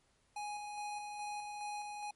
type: tone with tremolo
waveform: square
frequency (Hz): 830.6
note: G#5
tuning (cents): 0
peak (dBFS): -40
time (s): 0.36-2.11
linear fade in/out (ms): 5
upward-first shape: square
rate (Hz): 2.4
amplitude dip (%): 30
effects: pink hiss -73 dBFS RMS until 2.15 s + MP3 48 kbps